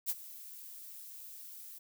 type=noise with ADSR envelope; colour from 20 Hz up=violet; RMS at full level=-31 dBFS; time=0.06-1.79 s; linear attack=37 ms; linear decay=39 ms; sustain=-18 dB; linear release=15 ms; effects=none